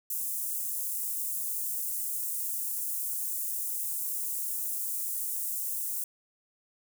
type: high-pass noise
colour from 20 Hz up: white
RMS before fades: -33 dBFS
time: 0.1-6.04 s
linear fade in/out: 2 ms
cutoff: 8100 Hz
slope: 24 dB/octave
effects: none